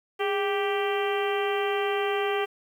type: harmonic tone with a mistuned harmonic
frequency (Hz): 392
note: G4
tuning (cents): 0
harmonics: 1 / 2 / 3 / 4 / 5 / 6 / 7 / 8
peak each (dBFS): -26 / -31 / -34 / -37 / -36 / -38 / -38 / -38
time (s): 0.19-2.46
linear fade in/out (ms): 20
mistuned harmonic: 1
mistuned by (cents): +75
effects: 9-bit